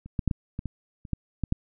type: clicks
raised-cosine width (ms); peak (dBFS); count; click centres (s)
5; -29 / -14 / -10 / -14 / -19 / -19 / -29 / -14 / -14 / -11; 10; 0.06 / 0.192 / 0.277 / 0.312 / 0.591 / 0.657 / 1.052 / 1.133 / 1.437 / 1.524
effects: none